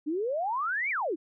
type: exponential two-way sweep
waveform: sine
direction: up then down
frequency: 285.3 to 2395 to 285.3 Hz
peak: -27 dBFS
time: 0.06-1.16 s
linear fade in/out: 20 ms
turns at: 0.9 s
effects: none